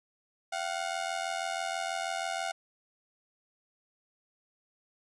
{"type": "ring-modulated tone", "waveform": "sawtooth", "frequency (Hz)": 722, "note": "F#5", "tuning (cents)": -43, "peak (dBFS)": -25, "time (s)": [0.52, 2.52], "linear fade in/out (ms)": 10, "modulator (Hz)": 43.1, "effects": ["resampled to 22050 Hz", "11-bit"]}